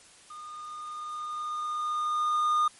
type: tone with level ramp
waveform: triangle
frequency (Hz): 1221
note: D#6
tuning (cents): -33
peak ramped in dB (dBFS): -39 to -19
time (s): 0.3-2.68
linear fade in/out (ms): 5
effects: white hiss -54 dBFS RMS until 2.79 s + MP3 48 kbps